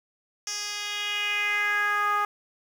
10% pulse tone with band-pass filter sweep, 413.2 Hz, G#4, 9 cents flat, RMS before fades -27 dBFS, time 0.47-2.25 s, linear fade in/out 2 ms, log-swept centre 5600 to 1100 Hz, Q 3.2, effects 8-bit

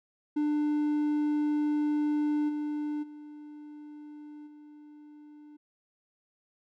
triangle tone with level steps, 297.9 Hz, D4, 25 cents sharp, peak -23 / -28 / -41 / -46 dBFS, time 0.36-5.57 s, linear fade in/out 10 ms, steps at 2.48 / 3.02 / 4.46 s, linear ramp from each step 20 ms, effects none

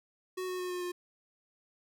square tone with pitch steps, 370 / 366.4 / 362.8 / 359.3 / 355.7 Hz, F#4 / F#4 / F#4 / F4 / F4, 0 / -17 / -34 / +49 / +32 cents, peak -35 dBFS, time 0.37-0.92 s, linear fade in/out 10 ms, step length 110 ms, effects none

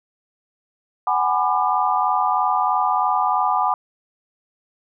sine chord, G# half-diminished seventh, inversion third, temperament just, 747.5 / 830.6 / 996.7 / 1196.1 Hz, F#5 / G#5 / B5 / D6, +17 / 0 / +16 / +31 cents, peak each -22 dBFS, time 1.07-3.74 s, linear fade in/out 2 ms, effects none

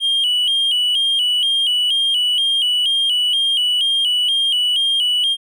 triangle tone with vibrato, 3080 Hz, G7, 31 cents flat, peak -12 dBFS, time 0-5.37 s, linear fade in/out 50 ms, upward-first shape square, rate 2.1 Hz, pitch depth 73 cents each way, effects tanh soft clip ceiling -8 dBFS

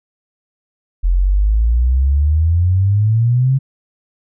sine exponential sweep, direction up, 42.31 to 136.8 Hz, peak -10 dBFS, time 1.03-3.59 s, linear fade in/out 20 ms, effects none

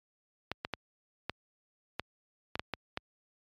clicks, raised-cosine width 0.3 ms, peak -17 dBFS, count 9, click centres 0.516 / 0.649 / 0.737 / 1.296 / 1.996 / 2.555 / 2.595 / 2.737 / 2.974 s, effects high-pass 60 Hz 12 dB/octave + MP3 96 kbps

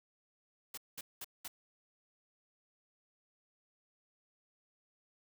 white noise bursts, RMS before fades -44 dBFS, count 4, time 0.74-1.48 s, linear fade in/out 5 ms, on 35 ms, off 200 ms, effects none

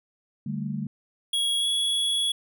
sine chord, D suspended fourth, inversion none, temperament just, 146.83 / 195.78 / 220.2 Hz, D3 / G3 / A3, 0 / -2 / +2 cents, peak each -32 dBFS, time 0.46-0.87 s, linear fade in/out 5 ms
square tone with pitch glide, 3322 to 3364 Hz, G#7 to G#7, 0 to +22 cents, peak -23 dBFS, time 1.33-2.32 s, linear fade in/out 5 ms, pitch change +22 cents, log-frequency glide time 1.59-1.66 s
effects none

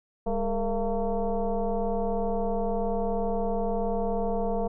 sine tone with frequency modulation, 242.5 Hz, B3, 31 cents flat, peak -24 dBFS, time 0.26-4.68 s, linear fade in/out 10 ms, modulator 222 Hz, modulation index 2.4, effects none

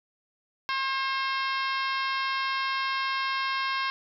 harmonic tone with a mistuned harmonic, 535 Hz, C5, 38 cents sharp, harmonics 2 / 3 / 4 / 5 / 6 / 7 / 8 / 9 / 10, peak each -29 / -33 / -35 / -37 / -39 / -40 / -41 / -42 / -43 dBFS, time 0.69-3.9 s, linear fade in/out 0 ms, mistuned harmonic 8, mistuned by -26 cents, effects none

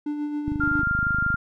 triangle tone with tremolo, 295.6 Hz, D4, 11 cents sharp, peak -22 dBFS, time 0.06-0.82 s, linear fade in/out 5 ms, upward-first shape sine, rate 7.3 Hz, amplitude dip 40%
click train, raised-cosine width 5 ms, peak -17 dBFS, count 23, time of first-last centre 0.48-1.343 s, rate 25.5 Hz
sine tone, 1396.9 Hz, F6, in tune, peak -21 dBFS, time 0.6-1.36 s, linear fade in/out 10 ms
effects none

